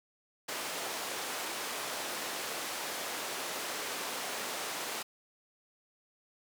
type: band-pass noise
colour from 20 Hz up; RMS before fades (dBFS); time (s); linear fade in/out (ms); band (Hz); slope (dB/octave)
pink; -38; 0.48-5.03; 10; 450 to 13000; 12
effects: none